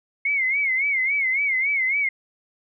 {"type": "tone with vibrato", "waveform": "sine", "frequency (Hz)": 2162, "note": "C#7", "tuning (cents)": -44, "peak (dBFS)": -19, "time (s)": [0.25, 2.09], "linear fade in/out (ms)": 5, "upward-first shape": "sine", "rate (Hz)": 3.6, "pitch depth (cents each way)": 110, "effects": []}